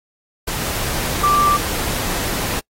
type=tone in noise; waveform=sine; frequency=1174.7 Hz; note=D6; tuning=in tune; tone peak=-12 dBFS; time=1.23-1.57 s; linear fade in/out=10 ms; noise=pink; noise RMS=-23 dBFS; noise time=0.47-2.6 s; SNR=+8 dB; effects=noise-tail reverb RT60 0.1 s tail -25 dB re dry + AAC 48 kbps